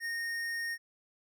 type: tone with tanh clipping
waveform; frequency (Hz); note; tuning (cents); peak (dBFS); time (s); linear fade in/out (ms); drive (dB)
sine; 1848; A#6; -16; -35; 0-0.78; 50; 15
effects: none